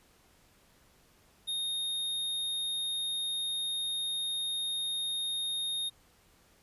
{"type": "tone", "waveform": "square", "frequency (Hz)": 3700, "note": "A#7", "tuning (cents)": -14, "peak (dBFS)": -32, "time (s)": [1.47, 5.9], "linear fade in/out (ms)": 20, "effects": ["pink hiss -64 dBFS RMS until 6.62 s", "resampled to 32000 Hz"]}